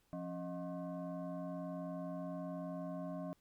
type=tone with frequency modulation; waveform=sine; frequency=174.61 Hz; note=F3; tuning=in tune; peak=-40 dBFS; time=0.13-3.33 s; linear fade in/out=0 ms; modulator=448 Hz; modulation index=1.3; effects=pink hiss -75 dBFS RMS until 3.4 s